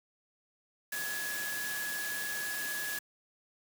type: tone in noise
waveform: sine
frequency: 1684 Hz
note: G#6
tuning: 24 cents sharp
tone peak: -36 dBFS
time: 0.92-2.99 s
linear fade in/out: 5 ms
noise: white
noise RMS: -39 dBFS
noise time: 0.92-2.99 s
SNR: 0 dB
effects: high-pass 150 Hz 12 dB/octave